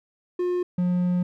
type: tone pair in turn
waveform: triangle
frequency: 357.5 / 178.75 Hz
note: F4 / F3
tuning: +41 / +41 cents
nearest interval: octave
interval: 1200 cents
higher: first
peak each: -20 / -18 dBFS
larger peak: second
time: 0.39-0.63 / 0.78-1.23 s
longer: second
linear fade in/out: 5 ms
effects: none